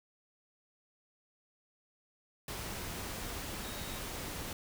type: tone in noise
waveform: sine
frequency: 3768 Hz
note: A#7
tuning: 18 cents sharp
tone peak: -51 dBFS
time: 3.63-3.99 s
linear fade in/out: 2 ms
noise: pink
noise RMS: -41 dBFS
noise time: 2.48-4.53 s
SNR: -13 dB
effects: none